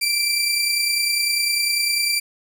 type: tone pair together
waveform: 25% pulse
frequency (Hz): 2349 / 4728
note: D7 / D8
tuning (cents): 0 / +11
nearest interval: octave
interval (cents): 1211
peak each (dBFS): -17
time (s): 0.01-2.2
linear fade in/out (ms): 10
effects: none